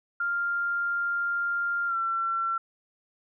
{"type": "tone with pitch glide", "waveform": "sine", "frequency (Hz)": [1396.9, 1350.1], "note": ["F6", "E6"], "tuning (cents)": [0, 41], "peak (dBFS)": -25, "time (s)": [0.2, 2.58], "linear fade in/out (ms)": 5, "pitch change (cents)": -59, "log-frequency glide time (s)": [1.87, 1.96], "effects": []}